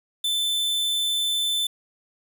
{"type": "tone", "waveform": "45% pulse", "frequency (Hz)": 3528, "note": "A7", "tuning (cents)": 4, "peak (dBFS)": -22, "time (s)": [0.24, 1.67], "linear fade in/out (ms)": 5, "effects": ["8-bit"]}